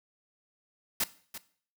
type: noise with echo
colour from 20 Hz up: white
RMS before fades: -28 dBFS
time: 1-1.04 s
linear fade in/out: 5 ms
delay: 340 ms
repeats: 1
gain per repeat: -13 dB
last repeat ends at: 1.38 s
effects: noise-tail reverb RT60 0.5 s tail -17 dB re dry